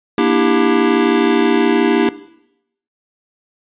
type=chord; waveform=square; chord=E half-diminished seventh; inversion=second; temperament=just; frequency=237.3 / 296.7 / 329.6 / 395.6 Hz; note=Bb3 / D4 / E4 / G4; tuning=+31 / +18 / 0 / +16 cents; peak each=-18 dBFS; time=0.18-2.09 s; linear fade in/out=2 ms; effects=noise-tail reverb RT60 0.8 s tail -17 dB re dry + resampled to 8000 Hz